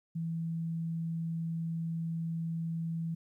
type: tone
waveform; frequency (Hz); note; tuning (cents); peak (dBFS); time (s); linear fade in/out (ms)
sine; 164.81; E3; 0; -32; 0.15-3.15; 10
effects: 12-bit